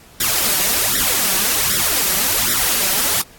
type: noise with flanger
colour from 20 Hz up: white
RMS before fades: -17 dBFS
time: 0.2-3.22 s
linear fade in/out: 5 ms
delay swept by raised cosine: 0.54 to 5.34 ms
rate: 1.3 Hz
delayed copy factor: +0.9
effects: pink hiss -45 dBFS RMS until 3.38 s + AAC 64 kbps